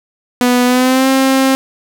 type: tone with pitch glide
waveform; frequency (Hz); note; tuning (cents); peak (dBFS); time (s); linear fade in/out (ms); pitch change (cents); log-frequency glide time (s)
sawtooth; 246.9 to 266.2; B3 to C4; 0 to +30; -5; 0.41-1.55; 0; +130; 0.65-1.08
effects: none